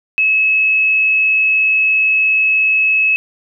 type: tone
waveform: sine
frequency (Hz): 2583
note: E7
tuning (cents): -36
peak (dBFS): -10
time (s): 0.18-3.16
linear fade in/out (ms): 0
effects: none